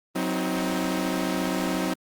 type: chord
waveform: sawtooth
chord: C diminished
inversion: second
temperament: equal with one note detuned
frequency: 185 / 261.6 / 316 Hz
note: Gb3 / C4 / Eb4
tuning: 0 / 0 / +27 cents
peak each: -25 dBFS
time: 0.15-1.94 s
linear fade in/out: 10 ms
effects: Opus 24 kbps